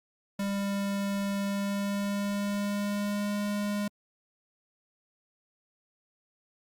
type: tone with pitch glide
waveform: square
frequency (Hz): 199.3 to 205.4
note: G3 to G#3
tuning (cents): +29 to -19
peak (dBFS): -29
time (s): 0.39-3.88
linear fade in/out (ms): 5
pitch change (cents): +52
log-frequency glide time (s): 1.41-3.36
effects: Opus 48 kbps